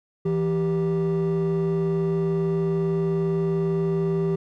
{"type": "tone pair together", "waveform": "triangle", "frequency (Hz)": [164.82, 392], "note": ["E3", "G4"], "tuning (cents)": [0, 0], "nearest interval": "octave + minor third", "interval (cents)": 1500, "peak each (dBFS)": -20, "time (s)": [0.25, 4.36], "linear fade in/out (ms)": 10, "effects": ["tanh soft clip ceiling -16 dBFS"]}